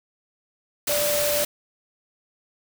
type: tone in noise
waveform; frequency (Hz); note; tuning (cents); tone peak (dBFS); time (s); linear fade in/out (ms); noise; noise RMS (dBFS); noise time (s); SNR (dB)
sine; 587.3; D5; 0; -23; 0.89-1.44; 5; white; -25; 0.87-1.45; -1
effects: none